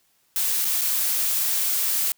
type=noise with dropouts; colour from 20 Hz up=blue; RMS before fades=-23 dBFS; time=0.36-2.12 s; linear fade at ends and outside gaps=1 ms; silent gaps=0.647-0.651 / 0.812-0.816 s; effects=white hiss -65 dBFS RMS until 2.17 s